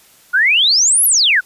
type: exponential two-way sweep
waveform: sine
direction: up then down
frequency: 1396.9 to 11840 to 1396.9 Hz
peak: -9 dBFS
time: 0.33-1.41 s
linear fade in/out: 20 ms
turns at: 1.05 s
effects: white hiss -48 dBFS RMS until 1.45 s + resampled to 32000 Hz